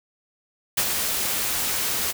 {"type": "noise with ADSR envelope", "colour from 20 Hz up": "white", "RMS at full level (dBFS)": -20, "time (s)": [0.77, 2.13], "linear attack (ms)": 10, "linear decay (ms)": 59, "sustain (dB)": -5, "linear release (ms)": 27, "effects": []}